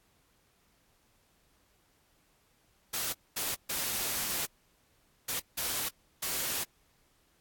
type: noise bursts at uneven times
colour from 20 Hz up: white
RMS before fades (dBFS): -33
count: 6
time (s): 2.93-3.13 / 3.36-3.55 / 3.69-4.46 / 5.28-5.4 / 5.57-5.89 / 6.22-6.64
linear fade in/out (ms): 10
effects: pink hiss -69 dBFS RMS until 7.4 s + AAC 64 kbps